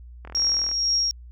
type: click train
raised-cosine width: 0.5 ms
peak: -25 dBFS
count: 20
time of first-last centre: 0.25-0.715 s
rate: 40.9 Hz
type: tone with tremolo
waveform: sine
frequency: 5588 Hz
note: F8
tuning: in tune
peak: -18 dBFS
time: 0.35-1.11 s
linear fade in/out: 0 ms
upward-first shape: triangle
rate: 2.1 Hz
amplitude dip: 50%
effects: added 60 Hz sine -40 dBFS peak until 1.31 s